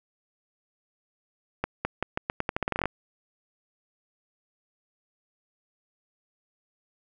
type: accelerating click train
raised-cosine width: 0.5 ms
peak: -11 dBFS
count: 16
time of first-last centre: 1.64-2.856 s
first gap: 210 ms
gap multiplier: 0.84
effects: none